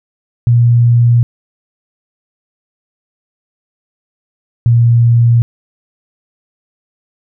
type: tone pair in turn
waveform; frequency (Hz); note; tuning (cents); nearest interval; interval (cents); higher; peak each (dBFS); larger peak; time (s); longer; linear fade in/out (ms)
sine; 119.1 / 117.87; A#2 / A#2; +38 / +20; unison; 18; first; -5; neither; 0.47-1.23 / 4.66-5.42; neither; 0
effects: none